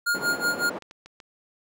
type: tone with tremolo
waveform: square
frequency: 1419 Hz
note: F6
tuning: 27 cents sharp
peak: -21 dBFS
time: 0.06-0.7 s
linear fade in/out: 10 ms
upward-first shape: sine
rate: 5.4 Hz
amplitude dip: 90%
type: band-pass noise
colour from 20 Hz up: white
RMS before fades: -34 dBFS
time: 0.14-0.79 s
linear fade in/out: 10 ms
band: 210 to 640 Hz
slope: 12 dB/octave
type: clicks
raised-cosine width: 0.2 ms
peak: -28 dBFS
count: 4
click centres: 0.823 / 0.911 / 1.06 / 1.202 s
effects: none